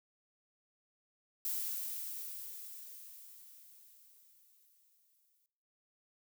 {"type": "noise with exponential decay", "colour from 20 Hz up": "violet", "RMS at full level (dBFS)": -36, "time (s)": [1.45, 5.46], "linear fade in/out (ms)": 1, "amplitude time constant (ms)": 870, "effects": ["noise-tail reverb RT60 0.8 s tail -19 dB re dry"]}